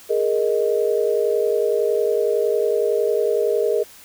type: chord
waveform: sine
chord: Ab suspended second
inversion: none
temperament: equal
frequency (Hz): 415.3 / 466.2 / 622.3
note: Ab4 / Bb4 / Eb5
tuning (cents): 0 / 0 / 0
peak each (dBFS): -20 / -20 / -24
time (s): 0.09-3.84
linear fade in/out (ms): 20
effects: white hiss -45 dBFS RMS until 4.04 s